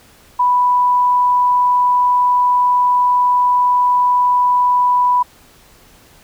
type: tone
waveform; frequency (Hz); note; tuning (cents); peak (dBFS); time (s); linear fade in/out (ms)
sine; 987.8; B5; 0; -10; 0.39-5.23; 10
effects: pink hiss -47 dBFS RMS until 6.23 s